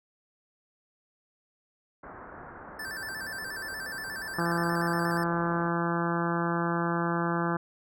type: low-pass noise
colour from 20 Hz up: white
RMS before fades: -45 dBFS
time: 2.03-5.69 s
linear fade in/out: 5 ms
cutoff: 1600 Hz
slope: 48 dB/octave
type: tone with vibrato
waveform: square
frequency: 1656 Hz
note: G#6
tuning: 5 cents flat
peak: -36 dBFS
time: 2.79-5.24 s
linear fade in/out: 5 ms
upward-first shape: square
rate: 8.4 Hz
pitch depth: 100 cents each way
type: harmonic tone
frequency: 170 Hz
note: F3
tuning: 46 cents flat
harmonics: 1 / 2 / 3 / 4 / 5 / 6 / 7 / 8 / 9 / 10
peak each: -30 / -32 / -38 / -38 / -36 / -37 / -35 / -38 / -37 / -43 dBFS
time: 4.38-7.57 s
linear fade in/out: 5 ms
effects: none